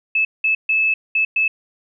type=tone bursts at uneven times; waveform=sine; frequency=2609 Hz; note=E7; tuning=18 cents flat; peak=-14 dBFS; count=5; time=0.15-0.25 / 0.44-0.55 / 0.69-0.94 / 1.15-1.25 / 1.36-1.48 s; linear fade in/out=5 ms; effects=none

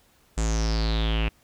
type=tone with low-pass filter sweep; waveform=square; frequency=55 Hz; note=A1; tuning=in tune; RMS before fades=-24 dBFS; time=0.37-1.29 s; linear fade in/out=10 ms; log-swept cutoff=7600 to 2600 Hz; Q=7.2; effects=pink hiss -61 dBFS RMS until 1.43 s

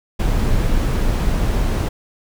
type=noise; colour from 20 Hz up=brown; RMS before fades=-17 dBFS; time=0.19-1.89 s; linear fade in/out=10 ms; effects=none

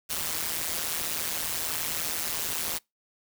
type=noise with amplitude modulation; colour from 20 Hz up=white; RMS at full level=-27 dBFS; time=0.09-2.79 s; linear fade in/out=20 ms; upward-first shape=sine; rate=161 Hz; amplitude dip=90%; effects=noise-tail reverb RT60 0.2 s tail -26 dB re dry

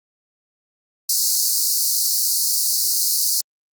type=high-pass noise; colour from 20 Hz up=pink; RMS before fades=-19 dBFS; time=1.09-3.41 s; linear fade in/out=5 ms; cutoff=4300 Hz; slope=96 dB/octave; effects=Opus 48 kbps

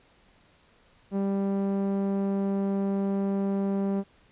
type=tone with low-pass filter; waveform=sawtooth; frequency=196.9 Hz; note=G3; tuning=8 cents sharp; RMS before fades=-27 dBFS; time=1.11-4.04 s; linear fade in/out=50 ms; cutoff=630 Hz; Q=0.65; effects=pink hiss -61 dBFS RMS until 4.31 s + resampled to 8000 Hz

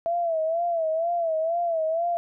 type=tone with vibrato; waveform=sine; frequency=663 Hz; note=E5; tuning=10 cents sharp; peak=-22 dBFS; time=0.06-2.17 s; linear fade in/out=0 ms; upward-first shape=sine; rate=2.1 Hz; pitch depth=83 cents each way; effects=none

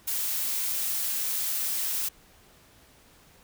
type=noise; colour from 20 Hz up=blue; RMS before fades=-29 dBFS; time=0.07-2.09 s; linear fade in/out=10 ms; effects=pink hiss -57 dBFS RMS until 3.43 s

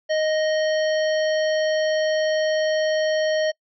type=harmonic tone; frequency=622.3 Hz; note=D#5; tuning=in tune; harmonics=1 / 3 / 5 / 7 / 9; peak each=-19 / -29 / -33 / -36 / -38 dBFS; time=0.09-3.52 s; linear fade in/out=20 ms; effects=noise-tail reverb RT60 0.1 s tail -26 dB re dry

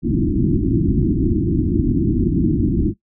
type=low-pass noise; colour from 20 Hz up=white; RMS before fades=-17 dBFS; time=0.02-2.94 s; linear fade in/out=50 ms; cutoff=350 Hz; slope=96 dB/octave; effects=noise-tail reverb RT60 0.1 s tail -17 dB re dry

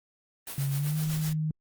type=noise with tremolo; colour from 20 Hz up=white; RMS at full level=-37 dBFS; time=0.47-1.33 s; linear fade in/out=2 ms; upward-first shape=sine; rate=7.9 Hz; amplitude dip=55%
type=tone with pitch glide; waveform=sine; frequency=138.59 to 155.56 Hz; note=C#3 to D#3; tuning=0 to 0 cents; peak=-26 dBFS; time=0.58-1.51 s; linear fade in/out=2 ms; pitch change=+200 cents; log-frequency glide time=0.74-0.97 s
effects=Opus 32 kbps

